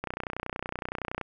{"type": "click train", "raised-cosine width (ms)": 0.5, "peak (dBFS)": -17, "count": 37, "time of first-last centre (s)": [0.04, 1.213], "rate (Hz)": 30.7, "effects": []}